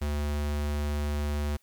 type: tone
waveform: square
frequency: 73.5 Hz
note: D2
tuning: 2 cents sharp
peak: -28 dBFS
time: 0.01-1.57 s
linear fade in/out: 10 ms
effects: white hiss -68 dBFS RMS until 1.62 s